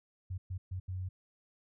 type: tone bursts at uneven times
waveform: sine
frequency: 92.5 Hz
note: F#2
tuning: in tune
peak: -35 dBFS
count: 4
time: 0.3-0.38 / 0.5-0.58 / 0.71-0.8 / 0.88-1.09 s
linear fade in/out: 10 ms
effects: none

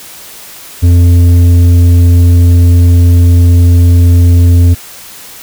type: tone with tanh clipping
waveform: sine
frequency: 87.1 Hz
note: F2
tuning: 4 cents flat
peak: -3 dBFS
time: 0.82-4.75 s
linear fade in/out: 20 ms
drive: 8 dB
effects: white hiss -30 dBFS RMS until 5.42 s

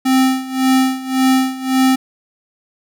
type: tone with tremolo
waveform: square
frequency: 261.6 Hz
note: C4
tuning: in tune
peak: -10 dBFS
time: 0.05-1.96 s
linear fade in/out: 10 ms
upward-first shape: sine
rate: 1.8 Hz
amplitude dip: 85%
effects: none

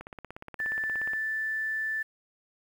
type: click train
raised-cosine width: 0.5 ms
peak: -26 dBFS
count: 20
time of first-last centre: 0.01-1.134 s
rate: 16.9 Hz
type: tone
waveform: sine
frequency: 1760 Hz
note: A6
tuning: in tune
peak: -28 dBFS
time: 0.59-2.03 s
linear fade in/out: 10 ms
effects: 9-bit

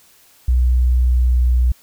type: tone with pitch glide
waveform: sine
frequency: 62 to 61.47 Hz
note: B1 to B1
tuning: +7 to -7 cents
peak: -11 dBFS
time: 0.48-1.72 s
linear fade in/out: 5 ms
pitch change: -14 cents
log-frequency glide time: 1.03-1.53 s
effects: white hiss -51 dBFS RMS until 1.82 s

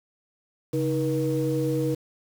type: tone cluster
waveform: sine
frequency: 137.9 / 313.8 / 479.7 Hz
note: C#3 / D#4 / A#4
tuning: -9 / +15 / +50 cents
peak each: -26 dBFS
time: 0.73-1.95 s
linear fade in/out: 10 ms
effects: tanh soft clip ceiling -15 dBFS + 7-bit

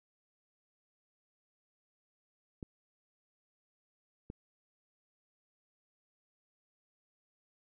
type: clicks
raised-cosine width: 3 ms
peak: -29 dBFS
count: 2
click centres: 2.628 / 4.301 s
effects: none

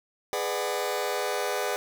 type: chord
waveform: sawtooth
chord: G# half-diminished seventh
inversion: none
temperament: just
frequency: 415.3 / 498.4 / 598 / 747.5 Hz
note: G#4 / B4 / D5 / F#5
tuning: 0 / +16 / +31 / +17 cents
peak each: -28 / -28 / -29 / -30 dBFS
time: 0.33-1.76 s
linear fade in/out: 0 ms
effects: none

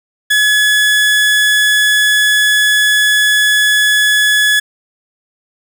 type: tone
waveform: 30% pulse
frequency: 1700 Hz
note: G#6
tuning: 40 cents sharp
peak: -6 dBFS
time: 0.3-4.6 s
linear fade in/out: 10 ms
effects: none

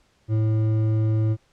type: tone with hard clipping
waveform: sine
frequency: 109.5 Hz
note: A2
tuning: 8 cents flat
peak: -20 dBFS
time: 0.28-1.37 s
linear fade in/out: 50 ms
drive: 8 dB
effects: pink hiss -63 dBFS RMS until 1.52 s + low-pass 7000 Hz 12 dB/octave

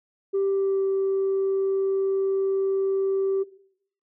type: tone with pitch glide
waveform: sine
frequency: 392 to 387.9 Hz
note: G4 to G4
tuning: 0 to -18 cents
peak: -19 dBFS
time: 0.33-3.44 s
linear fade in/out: 20 ms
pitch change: -18 cents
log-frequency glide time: 0.49-0.82 s
effects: noise-tail reverb RT60 0.7 s tail -18 dB re dry + tanh soft clip ceiling -18 dBFS

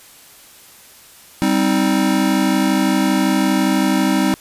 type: chord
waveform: square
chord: C minor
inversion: second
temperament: just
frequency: 196.22 / 261.6 / 314 Hz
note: G3 / C4 / Eb4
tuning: +2 / 0 / +16 cents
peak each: -19 dBFS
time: 1.42-4.34 s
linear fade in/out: 0 ms
effects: white hiss -44 dBFS RMS until 4.4 s + resampled to 32000 Hz

